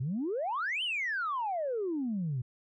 sine exponential two-way sweep, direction up then down, 117.7 to 3136 to 117.7 Hz, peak -29 dBFS, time 0-2.42 s, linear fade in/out 10 ms, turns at 0.83 s, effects tanh soft clip ceiling -26 dBFS

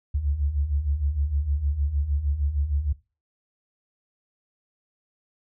sine beating tone pair, 67.5 / 74 Hz, C#2 / D2, -45 / +14 cents, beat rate 6.5 Hz, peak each -29 / -23 dBFS, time 0.14-2.93 s, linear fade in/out 10 ms, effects noise-tail reverb RT60 0.3 s tail -19 dB re dry

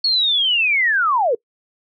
sine linear sweep, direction down, 4386 to 423.4 Hz, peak -14 dBFS, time 0.04-1.35 s, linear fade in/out 5 ms, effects noise-tail reverb RT60 0.1 s tail -24 dB re dry

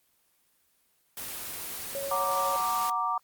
white noise, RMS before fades -37 dBFS, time 1.17-2.9 s, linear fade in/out 2 ms
sine tone with tremolo, 555 Hz, C#5, 2 cents sharp, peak -31 dBFS, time 1.95-2.56 s, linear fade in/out 0 ms, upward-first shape square, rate 12 Hz, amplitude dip 25%
sine chord, Gb augmented, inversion none, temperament equal, 740 / 932.3 / 1174.7 Hz, Gb5 / Bb5 / D6, 0 / 0 / 0 cents, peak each -34 / -31 / -28 dBFS, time 2.11-3.18 s, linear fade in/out 5 ms
effects white hiss -69 dBFS RMS until 3.23 s + Opus 24 kbps

